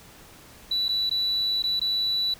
sine tone with dropouts, 3951 Hz, B7, in tune, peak -21 dBFS, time 0.71-2.34 s, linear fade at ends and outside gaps 5 ms, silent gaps 0.883-0.89 / 1.096-1.111 / 1.624-1.638 / 1.796-1.814 s, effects tanh soft clip ceiling -19 dBFS + pink hiss -49 dBFS RMS until 2.39 s

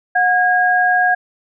sine tone pair together, 727.2 / 1635 Hz, F#5 / G#6, -30 / -28 cents, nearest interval octave + major second, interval 1402 cents, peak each -14 dBFS, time 0.15-1.15 s, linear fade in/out 10 ms, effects none

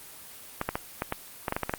clicks, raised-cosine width 0.5 ms, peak -12 dBFS, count 11, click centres 0.614 / 0.69 / 0.755 / 1.021 / 1.124 / 1.482 / 1.524 / 1.565 / 1.633 / 1.695 / 1.738 s, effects white hiss -46 dBFS RMS until 1.78 s + Opus 24 kbps

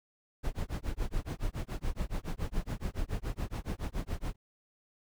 brown noise with tremolo, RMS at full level -31 dBFS, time 0.43-4.36 s, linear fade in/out 20 ms, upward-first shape sine, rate 7.1 Hz, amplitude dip 100%, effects none

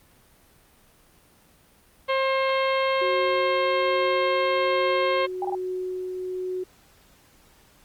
harmonic tone, 533 Hz, C5, 32 cents sharp, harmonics 1 / 2 / 3 / 4 / 5 / 6 / 7 / 8, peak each -23 / -26 / -35 / -30 / -36 / -35 / -42 / -41 dBFS, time 2.08-5.27 s, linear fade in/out 20 ms
sine tone with tremolo, 368.5 Hz, F#4, 7 cents flat, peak -26 dBFS, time 3.01-6.64 s, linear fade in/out 10 ms, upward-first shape triangle, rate 1.2 Hz, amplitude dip 30%
sine tone bursts, 798 Hz, G5, 31 cents sharp, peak -25 dBFS, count 3, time 5.42-5.55 s, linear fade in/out 2 ms, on 28 ms, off 23 ms
effects pink hiss -57 dBFS RMS until 7.84 s + Opus 32 kbps

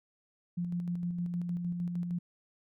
sine tone with tremolo, 174.61 Hz, F3, in tune, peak -30 dBFS, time 0.57-2.19 s, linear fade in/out 10 ms, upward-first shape square, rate 6.5 Hz, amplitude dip 35%, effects none

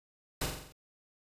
pink noise with echo, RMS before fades -32 dBFS, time 0.41-0.46 s, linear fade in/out 5 ms, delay 44 ms, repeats 6, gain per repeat -4 dB, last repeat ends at 0.724 s, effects resampled to 32000 Hz

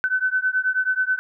sine beating tone pair, 1510 / 1519.3 Hz, F#6 / F#6, +35 / +45 cents, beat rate 9.3 Hz, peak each -22 dBFS, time 0.04-1.19 s, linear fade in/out 0 ms, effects none

